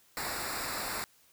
pink noise with comb filter, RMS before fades -36 dBFS, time 0.17-1.04 s, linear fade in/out 0 ms, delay 0.32 ms, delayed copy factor -0.8, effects white hiss -64 dBFS RMS until 1.32 s

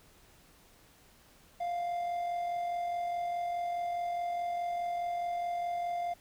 triangle tone with amplitude modulation, 698.5 Hz, F5, in tune, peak -28 dBFS, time 1.6-6.14 s, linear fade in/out 10 ms, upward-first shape sine, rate 44.8 Hz, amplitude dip 35%, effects pink hiss -61 dBFS RMS until 6.2 s

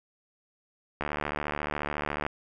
click train, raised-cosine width 0.5 ms, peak -15 dBFS, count 94, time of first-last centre 1.01-2.265 s, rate 74.1 Hz, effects none

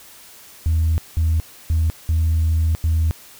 sine tone bursts at uneven times, 80.7 Hz, E2, 36 cents flat, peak -13 dBFS, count 5, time 0.66-0.98 / 1.17-1.4 / 1.7-1.9 / 2.09-2.75 / 2.84-3.11 s, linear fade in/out 0 ms, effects tanh soft clip ceiling -12 dBFS + white hiss -44 dBFS RMS until 3.39 s

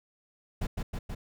brown noise with echo, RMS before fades -29 dBFS, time 0.61-0.67 s, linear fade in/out 10 ms, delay 160 ms, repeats 3, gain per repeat -2 dB, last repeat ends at 1.15 s, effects none

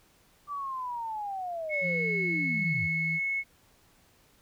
sine linear sweep, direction down, 1174.7 to 73.42 Hz, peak -32 dBFS, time 0.47-2.89 s, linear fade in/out 50 ms
sine tone, 2192 Hz, C#7, 20 cents flat, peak -27 dBFS, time 1.69-3.44 s, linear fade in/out 50 ms
sine tone with pitch glide, 172 to 163 Hz, F3 to E3, -26 to -19 cents, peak -32 dBFS, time 1.81-3.2 s, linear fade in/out 50 ms, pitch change -93 cents, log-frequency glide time 2.4-2.53 s
effects tanh soft clip ceiling -17 dBFS + pink hiss -63 dBFS RMS until 4.41 s

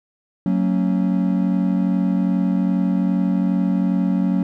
triangle chord, F# major, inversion none, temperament equal with one note detuned, 185 / 227.5 / 277.2 Hz, F#3 / A#3 / C#4, 0 / -42 / 0 cents, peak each -16 / -21 / -21 dBFS, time 0.46-4.43 s, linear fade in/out 2 ms, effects none

